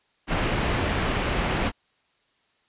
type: low-pass noise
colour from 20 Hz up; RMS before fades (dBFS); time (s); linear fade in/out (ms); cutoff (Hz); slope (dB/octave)
pink; -25; 0.27-1.72; 50; 3200; 24
effects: white hiss -67 dBFS RMS until 2.68 s + resampled to 8000 Hz